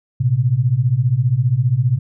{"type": "beating tone pair", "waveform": "sine", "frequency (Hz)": [115.1, 130.1], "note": ["A#2", "C3"], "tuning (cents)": [-22, -9], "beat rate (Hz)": 15, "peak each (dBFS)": [-17, -15], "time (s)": [0.2, 1.99], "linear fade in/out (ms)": 10, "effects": []}